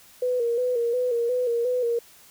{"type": "tone with vibrato", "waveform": "sine", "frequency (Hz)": 484.2, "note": "B4", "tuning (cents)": -34, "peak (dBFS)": -21, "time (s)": [0.22, 1.99], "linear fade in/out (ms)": 5, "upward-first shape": "square", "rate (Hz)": 2.8, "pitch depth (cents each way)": 53, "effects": ["white hiss -52 dBFS RMS until 2.3 s"]}